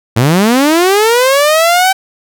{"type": "linear sweep", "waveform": "sawtooth", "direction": "up", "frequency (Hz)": [105.1, 774], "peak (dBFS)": -3, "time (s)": [0.16, 1.93], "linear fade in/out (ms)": 10, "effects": []}